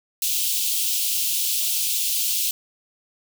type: high-pass noise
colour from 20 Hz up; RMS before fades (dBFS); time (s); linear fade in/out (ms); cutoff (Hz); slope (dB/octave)
white; -23; 0.22-2.51; 2; 2700; 48
effects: none